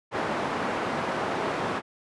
white band-pass noise, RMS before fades -29 dBFS, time 0.11-1.82 s, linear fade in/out 50 ms, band 150 to 1100 Hz, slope 12 dB/octave, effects resampled to 24000 Hz

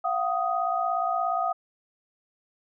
sine tone cluster, 692 / 749 / 1249 Hz, F5 / F#5 / D#6, -16 / +21 / +6 cents, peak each -28 dBFS, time 0.04-1.53 s, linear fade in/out 10 ms, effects none

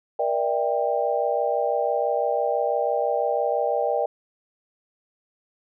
sine chord, E half-diminished seventh, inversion second, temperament just, 474.7 / 593.3 / 659.3 / 791.1 Hz, Bb4 / D5 / E5 / G5, +31 / +18 / 0 / +16 cents, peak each -26 / -25 / -28 / -26 dBFS, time 0.19-4.06 s, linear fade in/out 5 ms, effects none

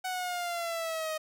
sawtooth exponential sweep, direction down, 747 to 622.3 Hz, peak -28 dBFS, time 0.04-1.18 s, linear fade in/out 10 ms, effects none

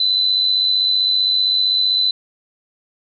sine tone with amplitude modulation, 4015 Hz, B7, 28 cents sharp, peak -11 dBFS, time 0-2.11 s, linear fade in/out 5 ms, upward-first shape sine, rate 95.5 Hz, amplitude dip 55%, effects none

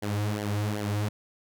sawtooth tone with flanger, 104.1 Hz, G#2, 5 cents sharp, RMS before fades -29 dBFS, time 0.02-1.09 s, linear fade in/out 10 ms, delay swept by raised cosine 0.78 to 4.68 ms, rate 2.6 Hz, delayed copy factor -0.75, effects none

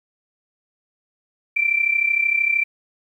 sine tone with amplitude modulation, 2349 Hz, D7, in tune, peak -13 dBFS, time 1.56-2.64 s, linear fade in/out 10 ms, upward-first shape sine, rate 33.1 Hz, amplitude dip 75%, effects 9-bit

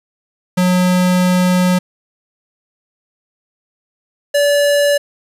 square tone pair in turn, 181.5 / 576.2 Hz, F#3 / D5, -33 / -33 cents, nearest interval octave + minor sixth, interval 2000 cents, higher second, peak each -11 dBFS, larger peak neither, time 0.57-1.79 / 4.34-4.98 s, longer first, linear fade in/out 10 ms, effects resampled to 32000 Hz + 7-bit

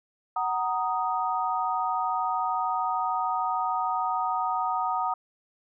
sine chord, D# minor, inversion first, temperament just, 746.7 / 933.4 / 1244.5 Hz, F#5 / A#5 / D#6, +16 / +2 / 0 cents, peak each -29 dBFS, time 0.36-5.14 s, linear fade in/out 5 ms, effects none

